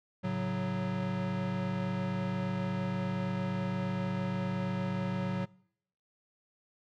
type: chord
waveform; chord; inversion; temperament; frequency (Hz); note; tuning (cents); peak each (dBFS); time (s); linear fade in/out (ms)
square; F# minor; first; equal; 110 / 138.59 / 185; A2 / C#3 / F#3; 0 / 0 / 0; -39 / -39 / -33; 0.23-5.46; 20
effects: noise-tail reverb RT60 0.7 s tail -24 dB re dry + low-pass 3000 Hz 12 dB/octave